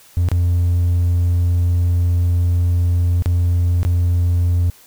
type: tone with dropouts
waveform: triangle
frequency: 87.31 Hz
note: F2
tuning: in tune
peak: -10 dBFS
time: 0.17-4.7 s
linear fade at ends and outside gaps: 0 ms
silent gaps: 0.287-0.316 / 3.223-3.259 / 3.831-3.85 s
effects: tanh soft clip ceiling -7 dBFS + white hiss -47 dBFS RMS until 4.86 s